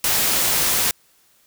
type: noise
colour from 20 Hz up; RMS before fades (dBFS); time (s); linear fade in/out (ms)
white; -19; 0.04-0.91; 2
effects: white hiss -58 dBFS RMS until 1.46 s